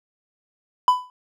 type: tone with exponential decay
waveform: triangle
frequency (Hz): 999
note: B5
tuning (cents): +20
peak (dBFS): -7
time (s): 0.88-1.1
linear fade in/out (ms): 1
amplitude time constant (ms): 46
effects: none